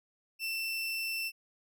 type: tone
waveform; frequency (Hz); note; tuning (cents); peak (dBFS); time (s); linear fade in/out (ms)
30% pulse; 2677; E7; +26; -30; 0.39-1.32; 50
effects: none